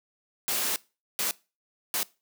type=noise bursts at uneven times; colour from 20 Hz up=white; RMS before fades=-28 dBFS; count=3; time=0.48-0.76 / 1.19-1.31 / 1.94-2.03 s; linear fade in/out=0 ms; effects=noise-tail reverb RT60 0.3 s tail -22 dB re dry + high-pass 200 Hz 12 dB/octave